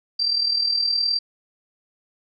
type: tone with amplitude modulation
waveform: sine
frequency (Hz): 4700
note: D8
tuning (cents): +1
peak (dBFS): -16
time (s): 0.19-1.19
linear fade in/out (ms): 10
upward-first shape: sine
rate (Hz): 39.3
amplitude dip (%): 60
effects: none